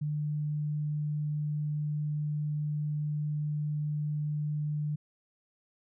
sine tone, 149.6 Hz, D3, 32 cents sharp, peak -29 dBFS, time 0.01-4.96 s, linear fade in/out 10 ms, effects none

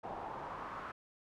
brown noise with band-pass filter sweep, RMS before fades -44 dBFS, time 0.03-0.92 s, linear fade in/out 10 ms, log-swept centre 760 to 1300 Hz, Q 3, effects none

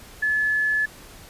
sine tone, 1721 Hz, A6, 39 cents flat, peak -19 dBFS, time 0.22-0.86 s, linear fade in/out 10 ms, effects pink hiss -45 dBFS RMS until 1.29 s + resampled to 32000 Hz

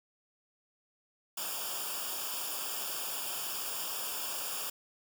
white noise with comb filter, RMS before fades -37 dBFS, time 1.37-4.7 s, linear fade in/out 5 ms, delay 0.49 ms, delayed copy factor -0.85, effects none

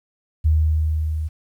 sine tone with level ramp, 78 Hz, D#2, 5 cents sharp, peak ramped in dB -12 to -22 dBFS, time 0.44-1.29 s, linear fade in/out 20 ms, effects 9-bit

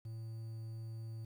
triangle tone with quantisation, 112.3 Hz, A2, 36 cents sharp, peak -40 dBFS, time 0.05-1.25 s, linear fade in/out 5 ms, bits 11, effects none

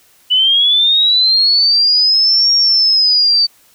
sine linear two-way sweep, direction up then down, 2960 to 5588 to 4578 Hz, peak -8 dBFS, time 0.3-3.47 s, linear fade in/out 20 ms, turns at 2.53 s, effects white hiss -50 dBFS RMS until 3.74 s

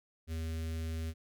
square tone with notch filter, 80.8 Hz, E2, 34 cents flat, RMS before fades -37 dBFS, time 0.27-1.14 s, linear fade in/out 50 ms, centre 900 Hz, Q 0.72, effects none

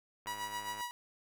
click train, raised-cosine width 0.5 ms, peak -34 dBFS, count 58, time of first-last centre 0.26-0.808 s, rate 104 Hz
sawtooth tone with tremolo, 969 Hz, B5, 33 cents flat, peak -32 dBFS, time 0.27-0.91 s, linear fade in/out 0 ms, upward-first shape sine, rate 7.6 Hz, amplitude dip 60%
effects 10-bit

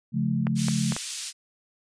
sine chord, Db augmented, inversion none, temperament equal with one note detuned, 138.59 / 174.61 / 216.6 Hz, Db3 / F3 / A3, 0 / 0 / -27 cents, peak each -27 / -28 / -26 dBFS, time 0.12-0.96 s, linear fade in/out 50 ms
clicks, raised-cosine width 0.5 ms, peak -16 dBFS, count 4, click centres 0.469 / 0.684 / 0.922 / 0.965 s
white band-pass noise, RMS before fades -34 dBFS, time 0.55-1.33 s, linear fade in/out 50 ms, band 3100 to 8800 Hz, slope 12 dB/octave
effects resampled to 22050 Hz

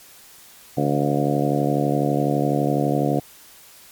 harmonic tone with a mistuned harmonic, 72 Hz, D2, 34 cents flat, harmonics 2 / 3 / 4 / 5 / 6 / 7 / 8 / 9 / 10, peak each -23 / -27 / -23 / -28 / -29 / -27 / -29 / -32 / -27 dBFS, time 0.77-3.2 s, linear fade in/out 5 ms, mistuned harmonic 10, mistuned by -19 cents, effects white hiss -47 dBFS RMS until 3.91 s + MP3 96 kbps

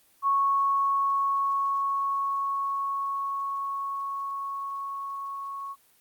sine tone with level ramp, 1105 Hz, C#6, 6 cents flat, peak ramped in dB -20 to -33 dBFS, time 0.22-5.76 s, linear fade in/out 50 ms, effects white hiss -62 dBFS RMS until 6 s + Opus 32 kbps

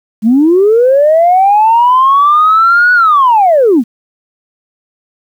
sine linear two-way sweep, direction up then down, 205.7 to 1480 to 205.7 Hz, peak -3 dBFS, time 0.22-3.84 s, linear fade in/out 50 ms, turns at 2.93 s, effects tanh soft clip ceiling 0 dBFS + 7-bit

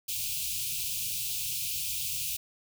white band-stop noise, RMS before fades -33 dBFS, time 0.08-2.37 s, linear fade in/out 10 ms, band 160 to 2400 Hz, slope 96 dB/octave, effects none

